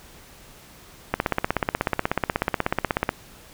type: click train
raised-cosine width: 0.5 ms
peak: -5 dBFS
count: 33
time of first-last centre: 1.14-3.091 s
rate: 16.4 Hz
effects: pink hiss -48 dBFS RMS until 3.53 s